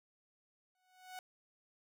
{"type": "tone with exponential growth", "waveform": "sawtooth", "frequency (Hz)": 740, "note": "F#5", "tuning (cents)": 0, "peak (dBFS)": -39, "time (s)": [0.75, 1.19], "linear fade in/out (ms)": 1, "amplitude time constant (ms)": 94, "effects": []}